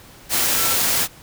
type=tone in noise; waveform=sine; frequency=1344 Hz; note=E6; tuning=33 cents sharp; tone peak=-28 dBFS; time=0.55-0.77 s; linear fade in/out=50 ms; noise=white; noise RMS=-19 dBFS; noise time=0.29-1.08 s; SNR=-12 dB; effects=pink hiss -45 dBFS RMS until 1.22 s